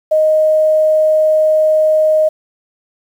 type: tone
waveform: sine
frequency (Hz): 622.3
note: D#5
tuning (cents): 0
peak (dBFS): -8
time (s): 0.11-2.29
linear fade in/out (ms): 10
effects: 7-bit